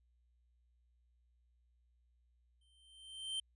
square tone with exponential growth, 3120 Hz, G7, 9 cents flat, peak -36 dBFS, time 2.61-3.4 s, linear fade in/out 5 ms, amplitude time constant 170 ms, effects added 60 Hz sine -70 dBFS peak until 3.55 s + resampled to 24000 Hz

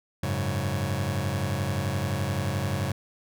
sawtooth chord, F# suspended second, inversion none, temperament just, 92.5 / 104.06 / 138.75 Hz, F#2 / G#2 / C#3, 0 / +4 / +2 cents, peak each -26 dBFS, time 0.23-2.92 s, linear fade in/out 5 ms, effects none

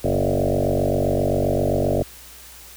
sine tone with frequency modulation, 348.8 Hz, F4, 2 cents flat, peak -17 dBFS, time 0.04-2.03 s, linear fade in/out 5 ms, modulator 47.6 Hz, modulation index 6.6, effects added 60 Hz sine -49 dBFS peak until 2.76 s + white hiss -43 dBFS RMS until 2.76 s

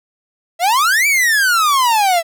45% pulse exponential two-way sweep, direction up then down, 649 to 2349 to 649 Hz, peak -11 dBFS, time 0.59-2.23 s, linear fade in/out 50 ms, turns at 1.07 s, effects none

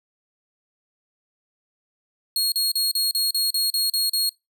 sawtooth tone bursts, 4297 Hz, C8, 45 cents sharp, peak -17 dBFS, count 10, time 2.36-4.293 s, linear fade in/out 2 ms, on 160 ms, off 37 ms, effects noise-tail reverb RT60 0.2 s tail -22 dB re dry

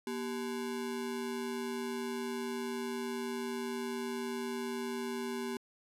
square ring-modulated tone, 314.8 Hz, D#4, 20 cents sharp, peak -33 dBFS, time 0.07-5.57 s, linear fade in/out 0 ms, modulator 75.1 Hz, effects resampled to 32000 Hz

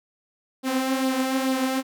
sawtooth tone with flanger, 262.7 Hz, C4, 7 cents sharp, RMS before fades -24 dBFS, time 0.63-1.83 s, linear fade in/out 50 ms, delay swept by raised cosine 0.21 to 5.31 ms, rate 2.3 Hz, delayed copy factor +0.5, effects none

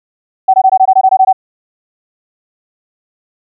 sine tone bursts, 760 Hz, F#5, 46 cents sharp, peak -3 dBFS, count 11, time 0.48-1.329 s, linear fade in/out 10 ms, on 59 ms, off 20 ms, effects none

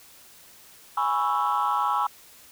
sine chord, C# minor seventh, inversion second, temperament equal, 830.6 / 987.8 / 1108.7 / 1318.5 Hz, G#5 / B5 / C#6 / E6, 0 / 0 / 0 / 0 cents, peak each -26 dBFS, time 0.97-2.07 s, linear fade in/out 5 ms, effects tanh soft clip ceiling -16 dBFS + white hiss -51 dBFS RMS until 2.51 s

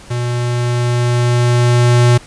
square tone with level ramp, 121.2 Hz, B2, 32 cents flat, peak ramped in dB -17 to -7 dBFS, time 0.1-2.18 s, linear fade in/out 10 ms, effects pink hiss -39 dBFS RMS until 2.26 s + resampled to 22050 Hz

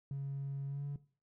triangle tone with pitch glide, 138.59 to 142.4 Hz, C#3 to C#3, 0 to +47 cents, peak -33 dBFS, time 0.11-0.96 s, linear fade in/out 2 ms, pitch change +47 cents, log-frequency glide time 0.67-0.84 s, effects noise-tail reverb RT60 0.4 s tail -20 dB re dry + tanh soft clip ceiling -34 dBFS

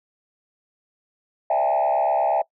sine tone with frequency modulation, 731 Hz, F#5, 21 cents flat, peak -16 dBFS, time 1.5-2.42 s, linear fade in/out 5 ms, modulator 68.3 Hz, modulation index 1.9, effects noise-tail reverb RT60 0.1 s tail -23 dB re dry + tanh soft clip ceiling -14 dBFS

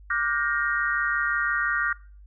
sine chord, G minor seventh, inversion second, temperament equal with one note detuned, 1174.7 / 1422.2 / 1568 / 1864.7 Hz, D6 / F6 / G6 / Bb6, 0 / +31 / 0 / 0 cents, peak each -30 / -26 / -29 / -28 dBFS, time 0.1-1.93 s, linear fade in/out 5 ms, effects noise-tail reverb RT60 0.4 s tail -22 dB re dry + added 50 Hz sine -45 dBFS peak until 2.26 s

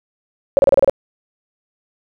sine tone bursts, 552 Hz, C#5, 7 cents flat, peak -7 dBFS, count 7, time 0.57-0.896 s, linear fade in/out 0 ms, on 20 ms, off 31 ms, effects none

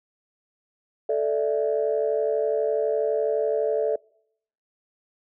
sine chord, A suspended fourth, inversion none, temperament equal, 440 / 587.3 / 659.3 Hz, A4 / D5 / E5, 0 / 0 / 0 cents, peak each -23 / -25 / -27 dBFS, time 1.09-3.96 s, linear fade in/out 5 ms, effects noise-tail reverb RT60 0.7 s tail -26 dB re dry + tanh soft clip ceiling -12 dBFS

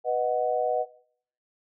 sine chord, B major, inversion none, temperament equal, 493.9 / 622.3 / 740 Hz, B4 / D#5 / F#5, 0 / 0 / 0 cents, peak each -27 dBFS, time 0.04-0.86 s, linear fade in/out 50 ms, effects noise-tail reverb RT60 0.6 s tail -19 dB re dry

